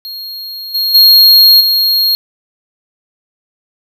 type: tone with level steps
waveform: square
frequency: 4265 Hz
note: C8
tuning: 32 cents sharp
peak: -23 / -12 / -3 / -9 dBFS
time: 0.05-2.15 s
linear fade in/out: 0 ms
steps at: 0.74 / 0.94 / 1.6 s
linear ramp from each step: 10 ms
effects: none